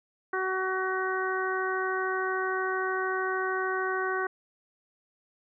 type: harmonic tone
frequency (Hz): 376.1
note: F#4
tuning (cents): +28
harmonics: 1 / 2 / 3 / 4 / 5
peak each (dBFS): -31 / -36 / -33 / -32 / -37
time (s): 0.33-4.27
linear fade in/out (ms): 5
effects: none